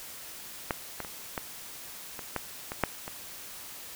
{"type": "clicks", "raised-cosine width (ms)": 0.5, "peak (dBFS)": [-12, -19, -24, -16, -23, -14, -19, -8, -22], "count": 9, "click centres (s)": [0.708, 1.003, 1.048, 1.378, 2.192, 2.363, 2.719, 2.837, 3.079], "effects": ["white hiss -44 dBFS RMS until 3.95 s"]}